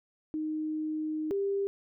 sine tone pair in turn, 310 / 396.9 Hz, D#4 / G4, -6 / +22 cents, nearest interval major third, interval 428 cents, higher second, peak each -30 / -27 dBFS, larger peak second, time 0.34-1.31 / 1.31-1.67 s, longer first, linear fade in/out 0 ms, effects none

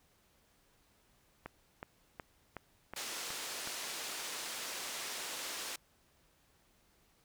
click train, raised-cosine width 0.5 ms, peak -27 dBFS, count 7, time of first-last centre 1.46-3.674 s, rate 2.71 Hz
white band-pass noise, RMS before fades -42 dBFS, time 2.96-5.76 s, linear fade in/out 5 ms, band 290 to 7500 Hz, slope 12 dB/octave
effects pink hiss -70 dBFS RMS until 7.24 s

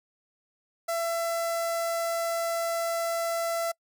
sawtooth tone with notch filter, 671 Hz, E5, 31 cents sharp, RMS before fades -29 dBFS, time 0.88-3.72 s, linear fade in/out 10 ms, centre 3000 Hz, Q 1.1, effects noise-tail reverb RT60 0.1 s tail -26 dB re dry

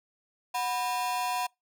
45% pulse ring-modulated tone, 860 Hz, A5, 40 cents flat, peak -25 dBFS, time 0.54-1.47 s, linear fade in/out 10 ms, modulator 127 Hz, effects noise-tail reverb RT60 0.2 s tail -26 dB re dry

